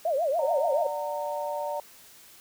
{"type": "tone with vibrato", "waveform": "sine", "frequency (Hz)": 610, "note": "D#5", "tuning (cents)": -34, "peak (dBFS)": -23, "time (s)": [0.05, 0.87], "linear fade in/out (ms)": 5, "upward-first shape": "triangle", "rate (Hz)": 7, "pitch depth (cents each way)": 290}
{"type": "chord", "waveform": "sine", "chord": "D augmented", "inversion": "none", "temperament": "just", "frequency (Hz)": [587.3, 734.2, 917.7], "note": ["D5", "F#5", "A#5"], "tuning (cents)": [0, -14, -27], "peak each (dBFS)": [-31, -37, -33], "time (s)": [0.39, 1.8], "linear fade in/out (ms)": 2}
{"effects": ["white hiss -52 dBFS RMS until 2.4 s"]}